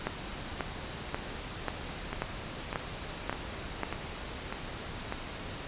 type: two click trains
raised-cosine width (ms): 0.5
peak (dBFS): -18 / -15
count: 6 / 8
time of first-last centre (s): 2.13-5.124 / 0.07-3.833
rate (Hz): 1.67 / 1.86
effects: pink hiss -40 dBFS RMS until 5.67 s + resampled to 8000 Hz